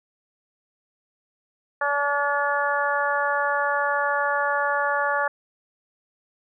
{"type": "harmonic tone", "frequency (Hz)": 286.4, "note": "D4", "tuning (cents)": -43, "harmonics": [2, 3, 4, 5, 6], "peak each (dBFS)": [-27, -27, -27, -27, -27], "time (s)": [1.81, 5.28], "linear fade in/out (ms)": 5, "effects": []}